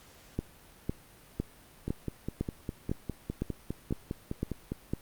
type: two click trains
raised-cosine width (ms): 3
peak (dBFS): -17 / -20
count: 10 / 15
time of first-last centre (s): 0.39-4.935 / 1.88-4.72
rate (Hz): 1.98 / 4.93
effects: pink hiss -56 dBFS RMS until 5.01 s + Opus 48 kbps